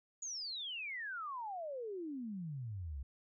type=exponential sweep; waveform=sine; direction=down; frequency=6860 to 63.2 Hz; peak=-40 dBFS; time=0.22-3.03 s; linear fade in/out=5 ms; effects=none